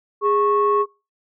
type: tone pair together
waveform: sine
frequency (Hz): 412 / 1100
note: G#4 / C#6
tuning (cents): -14 / -14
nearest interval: octave + perfect fourth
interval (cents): 1700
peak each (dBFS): -17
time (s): 0.21-0.86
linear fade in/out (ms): 50
effects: noise-tail reverb RT60 0.3 s tail -26 dB re dry + tanh soft clip ceiling -8 dBFS